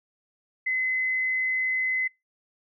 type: tone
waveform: sine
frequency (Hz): 2037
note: C7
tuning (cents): -47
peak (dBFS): -23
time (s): 0.66-2.08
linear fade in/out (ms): 10
effects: noise-tail reverb RT60 0.2 s tail -23 dB re dry